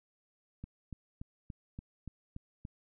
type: click train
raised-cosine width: 5 ms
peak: -30 dBFS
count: 8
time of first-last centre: 0.64-2.651 s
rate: 3.48 Hz
effects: none